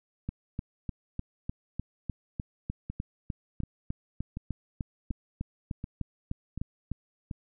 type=two click trains; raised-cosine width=5 ms; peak=-23 / -20 dBFS; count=7 / 23; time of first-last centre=2.9-7.312 / 0.29-6.917 s; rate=1.36 / 3.32 Hz; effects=none